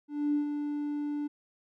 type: tone with ADSR envelope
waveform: triangle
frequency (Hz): 293.3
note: D4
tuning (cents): -2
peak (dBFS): -20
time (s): 0.08-1.28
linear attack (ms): 260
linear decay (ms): 110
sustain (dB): -8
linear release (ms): 17
effects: tanh soft clip ceiling -22 dBFS